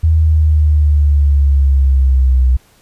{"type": "exponential sweep", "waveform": "sine", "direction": "down", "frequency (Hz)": [80.5, 62.9], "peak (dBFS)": -7, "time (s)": [0.03, 2.57], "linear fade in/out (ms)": 10, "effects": ["pink hiss -50 dBFS RMS until 2.81 s", "resampled to 32000 Hz"]}